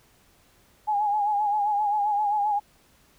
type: tone with vibrato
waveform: sine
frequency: 830.6 Hz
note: G#5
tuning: in tune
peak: -21 dBFS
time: 0.87-2.6 s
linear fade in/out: 20 ms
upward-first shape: sine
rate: 7.6 Hz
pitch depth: 54 cents each way
effects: pink hiss -60 dBFS RMS until 3.18 s